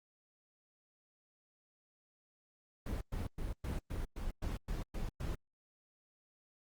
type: noise bursts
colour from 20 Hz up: brown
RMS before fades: -38 dBFS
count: 10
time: 2.86-5.35 s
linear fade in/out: 5 ms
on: 150 ms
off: 110 ms
effects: Opus 24 kbps